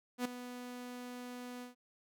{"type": "tone with ADSR envelope", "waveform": "sawtooth", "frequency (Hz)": 246.9, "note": "B3", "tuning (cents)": 0, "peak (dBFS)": -27, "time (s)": [0.18, 1.75], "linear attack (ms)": 72, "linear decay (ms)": 5, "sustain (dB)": -13, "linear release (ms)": 130, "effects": []}